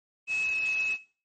sine tone in noise, 2580 Hz, E7, 38 cents flat, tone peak -26 dBFS, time 0.27-0.98 s, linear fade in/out 50 ms, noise white, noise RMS -42 dBFS, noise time 0.27-0.98 s, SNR +13 dB, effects noise-tail reverb RT60 0.4 s tail -17 dB re dry + MP3 32 kbps

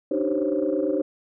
sine tone cluster, 288.2 / 307.3 / 385.1 / 519 / 548 Hz, D4 / D#4 / G4 / C5 / C#5, -33 / -21 / -31 / -14 / -20 cents, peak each -30 / -25 / -27 / -27 / -28 dBFS, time 0.11-1.02 s, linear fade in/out 5 ms, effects tanh soft clip ceiling -12 dBFS

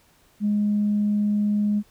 sine tone, 207.7 Hz, G#3, in tune, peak -18 dBFS, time 0.4-1.83 s, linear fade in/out 50 ms, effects tanh soft clip ceiling -14 dBFS + pink hiss -59 dBFS RMS until 1.9 s

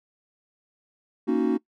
triangle chord, D# minor seventh, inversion second, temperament equal, 233.1 / 277.2 / 311.1 / 370 Hz, A#3 / C#4 / D#4 / F#4, 0 / 0 / 0 / 0 cents, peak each -24 dBFS, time 1.27-1.58 s, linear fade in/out 20 ms, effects noise-tail reverb RT60 0.1 s tail -21 dB re dry

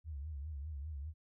sine tone with vibrato, 73.8 Hz, D2, 9 cents sharp, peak -40 dBFS, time 0.04-1.14 s, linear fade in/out 50 ms, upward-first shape triangle, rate 5 Hz, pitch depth 170 cents each way, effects none

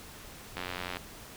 click train, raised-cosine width 0.3 ms, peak -19 dBFS, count 37, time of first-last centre 0.57-0.97 s, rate 90.1 Hz, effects pink hiss -48 dBFS RMS until 1.36 s

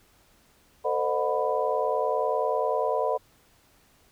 sine tone cluster, 449.9 / 520 / 610 / 731 / 992 Hz, A4 / C5 / D#5 / F#5 / B5, +39 / -11 / -34 / -21 / +7 cents, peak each -29 / -29 / -29 / -31 / -30 dBFS, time 0.84-3.18 s, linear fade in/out 20 ms, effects pink hiss -61 dBFS RMS until 4.11 s

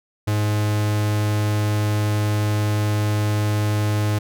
45% pulse tone, 105.2 Hz, G#2, 23 cents sharp, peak -18 dBFS, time 0.27-4.19 s, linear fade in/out 10 ms, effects none

